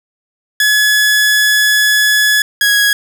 sawtooth tone pair in turn, 1700 / 1661.2 Hz, G#6 / G#6, +40 / 0 cents, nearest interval unison, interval 40 cents, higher first, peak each -5 dBFS, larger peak neither, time 0.6-2.42 / 2.61-2.93 s, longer first, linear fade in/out 2 ms, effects none

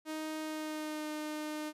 sawtooth tone with pitch glide, 311.9 to 304.6 Hz, D#4 to D#4, +4 to -37 cents, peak -33 dBFS, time 0.05-1.73 s, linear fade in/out 50 ms, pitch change -41 cents, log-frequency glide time 0.41-1.09 s, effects resampled to 32000 Hz

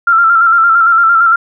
sine tone with vibrato, 1359 Hz, F6, 48 cents flat, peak -5 dBFS, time 0.07-1.36 s, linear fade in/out 5 ms, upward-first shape square, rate 8.8 Hz, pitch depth 42 cents each way, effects none

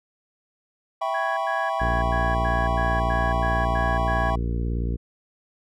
triangle chord, C# half-diminished seventh, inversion first, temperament equal, 659.3 / 784 / 987.8 / 1108.7 Hz, E5 / G5 / B5 / C#6, 0 / 0 / 0 / 0 cents, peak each -26 / -26 / -28 / -28 dBFS, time 1.01-4.36 s, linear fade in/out 10 ms
sine tone bursts, 1661.2 Hz, G#6, in tune, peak -28 dBFS, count 10, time 1.14-4.304 s, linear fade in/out 10 ms, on 230 ms, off 96 ms
harmonic tone, 58.27 Hz, A#1, in tune, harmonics 1 / 2 / 3 / 4 / 5 / 6 / 7 / 8, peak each -24 / -30 / -34 / -36 / -38 / -40 / -41 / -42 dBFS, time 1.8-4.97 s, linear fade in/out 20 ms
effects none

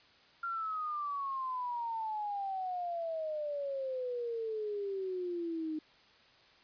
sine exponential sweep, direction down, 1389 to 307 Hz, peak -34 dBFS, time 0.43-5.79 s, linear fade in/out 5 ms, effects white hiss -62 dBFS RMS until 6.63 s + resampled to 11025 Hz

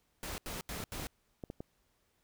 pink noise bursts, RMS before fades -41 dBFS, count 4, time 0.23-1.07 s, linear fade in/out 0 ms, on 150 ms, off 80 ms
clicks, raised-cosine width 2 ms, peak -28 dBFS, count 5, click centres 0.803 / 0.998 / 1.438 / 1.501 / 1.605 s
effects pink hiss -75 dBFS RMS until 2.23 s

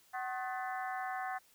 harmonic tone with a mistuned harmonic, 251.4 Hz, B3, 31 cents sharp, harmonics 3 / 4 / 5 / 6 / 7 / 8, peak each -38 / -45 / -47 / -46 / -45 / -51 dBFS, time 0.13-1.39 s, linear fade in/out 20 ms, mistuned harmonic 4, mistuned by +120 cents, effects white hiss -66 dBFS RMS until 1.54 s

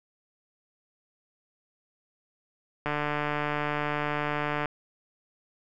click train, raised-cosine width 0.5 ms, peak -14 dBFS, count 267, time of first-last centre 2.86-4.657 s, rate 148 Hz, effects none

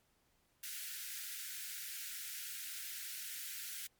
white high-pass noise, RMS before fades -45 dBFS, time 0.63-3.87 s, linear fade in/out 5 ms, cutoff 1400 Hz, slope 96 dB/octave, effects pink hiss -75 dBFS RMS until 3.99 s + MP3 96 kbps

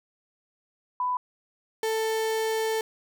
sine / 35% pulse tone pair in turn, 996 / 442.7 Hz, B5 / A4, +14 / +11 cents, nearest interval octave + major second, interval 1403 cents, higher first, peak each -24 / -23 dBFS, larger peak second, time 1-1.17 / 1.83-2.81 s, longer second, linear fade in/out 2 ms, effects none

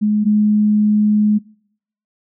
sine tone pair in turn, 210.6 / 210.6 Hz, G#3 / G#3, +24 / +24 cents, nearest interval unison, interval 0 cents, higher neither, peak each -12 / -10 dBFS, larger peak second, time 0.01-0.25 / 0.25-1.39 s, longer second, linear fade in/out 20 ms, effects noise-tail reverb RT60 0.7 s tail -25 dB re dry

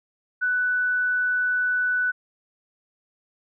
sine tone, 1490 Hz, F#6, 12 cents sharp, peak -20 dBFS, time 0.41-2.12 s, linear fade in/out 20 ms, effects none

